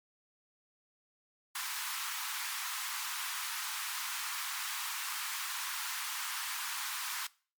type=high-pass noise; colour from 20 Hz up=pink; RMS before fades=-38 dBFS; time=1.55-7.27 s; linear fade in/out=5 ms; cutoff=940 Hz; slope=48 dB/octave; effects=noise-tail reverb RT60 0.4 s tail -22 dB re dry + MP3 96 kbps